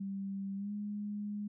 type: tone with pitch glide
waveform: sine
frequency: 196 to 206.8 Hz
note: G3 to G#3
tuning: 0 to -7 cents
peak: -36 dBFS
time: 0-1.48 s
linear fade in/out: 10 ms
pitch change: +93 cents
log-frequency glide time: 0.56-0.72 s
effects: none